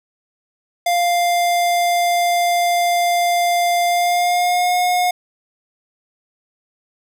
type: tone with pitch glide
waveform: square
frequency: 698.5 to 719.4 Hz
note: F5 to F#5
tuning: 0 to -49 cents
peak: -15 dBFS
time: 0.86-5.11 s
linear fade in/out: 5 ms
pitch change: +51 cents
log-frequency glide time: 3.86-4.77 s
effects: none